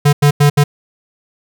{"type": "tone bursts at uneven times", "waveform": "square", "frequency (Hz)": 145, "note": "D3", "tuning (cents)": -22, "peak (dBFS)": -7, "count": 4, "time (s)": [[0.05, 0.13], [0.22, 0.31], [0.4, 0.5], [0.57, 0.64]], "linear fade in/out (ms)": 10, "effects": []}